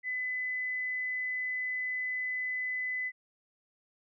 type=tone; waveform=sine; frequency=2009 Hz; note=B6; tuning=29 cents sharp; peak=-31 dBFS; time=0.03-3.12 s; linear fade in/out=50 ms; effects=none